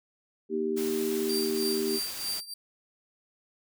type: harmonic tone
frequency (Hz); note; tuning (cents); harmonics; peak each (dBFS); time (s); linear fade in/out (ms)
78.3; D#2; +11; 3 / 4 / 5; -33 / -34 / -28; 0.49-2; 50
type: noise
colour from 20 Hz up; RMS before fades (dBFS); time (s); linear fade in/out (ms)
white; -39; 0.76-2.41; 20
type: tone with tremolo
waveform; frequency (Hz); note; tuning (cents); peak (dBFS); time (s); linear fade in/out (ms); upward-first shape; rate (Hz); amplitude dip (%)
sawtooth; 4699; D8; 0; -26; 1.29-2.54; 5; triangle; 3.2; 90
effects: none